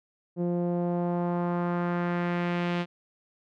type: tone with low-pass filter sweep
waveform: sawtooth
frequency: 174.61 Hz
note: F3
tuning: in tune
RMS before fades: -28 dBFS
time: 0.36-2.86 s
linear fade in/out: 50 ms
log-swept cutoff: 440 to 3100 Hz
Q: 1.5
effects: none